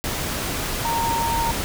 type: tone in noise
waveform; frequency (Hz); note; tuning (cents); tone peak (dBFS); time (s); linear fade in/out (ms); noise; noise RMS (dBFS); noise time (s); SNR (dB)
sine; 924; A#5; -16; -21; 0.85-1.51; 0; pink; -26; 0.04-1.64; +2
effects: none